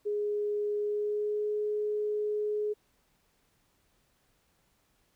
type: tone with pitch glide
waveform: sine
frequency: 415.5 to 420.6 Hz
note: G#4 to G#4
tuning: +1 to +22 cents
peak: -28 dBFS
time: 0.05-2.74 s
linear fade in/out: 20 ms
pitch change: +21 cents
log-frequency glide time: 0.78-1.48 s
effects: pink hiss -71 dBFS RMS until 5.15 s